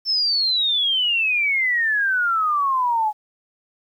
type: exponential sweep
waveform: sine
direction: down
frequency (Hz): 5370 to 833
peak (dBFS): -17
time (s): 0.05-3.13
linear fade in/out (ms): 50
effects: 9-bit